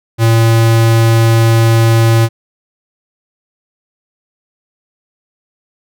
square tone, 114 Hz, A#2, 38 cents flat, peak -7 dBFS, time 0.18-2.29 s, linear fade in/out 50 ms, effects none

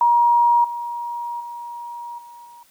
sine tone with level steps, 950 Hz, A#5, 33 cents sharp, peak -12 / -25 / -30 / -39 / -41 dBFS, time 0.01-2.63 s, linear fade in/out 2 ms, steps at 0.64 / 1.4 / 2.18 / 2.45 s, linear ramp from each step 5 ms, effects white hiss -56 dBFS RMS until 2.7 s

